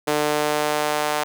sawtooth tone with high-pass filter sweep, 150 Hz, D3, 37 cents sharp, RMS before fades -22 dBFS, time 0.07-1.24 s, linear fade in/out 10 ms, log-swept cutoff 440 to 720 Hz, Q 1.4, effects none

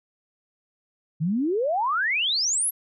sine exponential sweep, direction up, 146.83 to 11840 Hz, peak -21 dBFS, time 1.2-2.71 s, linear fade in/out 20 ms, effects none

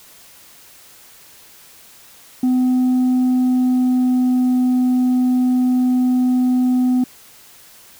sine tone with pitch glide, 253.3 to 251.8 Hz, B3 to B3, +44 to +34 cents, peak -10 dBFS, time 2.43-7.04 s, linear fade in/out 5 ms, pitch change -10 cents, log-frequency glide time 3.2-4.52 s, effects tanh soft clip ceiling -12 dBFS + white hiss -45 dBFS RMS until 7.99 s

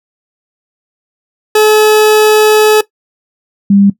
40% pulse / sine tone pair in turn, 428.4 / 199.45 Hz, A4 / G3, -46 / +30 cents, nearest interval octave + minor second, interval 1324 cents, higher first, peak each -3 dBFS, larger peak neither, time 1.55-2.81 / 3.7-3.9 s, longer first, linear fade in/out 5 ms, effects noise-tail reverb RT60 0.1 s tail -17 dB re dry

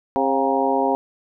harmonic tone with a mistuned harmonic, 134.5 Hz, C3, 48 cents sharp, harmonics 2 / 3 / 4 / 5 / 6 / 7, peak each -24 / -24 / -24 / -24 / -24 / -24 dBFS, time 0.16-0.95 s, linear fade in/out 0 ms, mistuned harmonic 5, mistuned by +80 cents, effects none

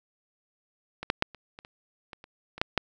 clicks, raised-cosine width 0.3 ms, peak -19 / -7 / -6 / -29 / -27 / -29 / -25 / -30 / -25 / -7 / -7 dBFS, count 11, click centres 1.03 / 1.101 / 1.224 / 1.347 / 1.589 / 1.649 / 2.132 / 2.241 / 2.58 / 2.615 / 2.777 s, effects none

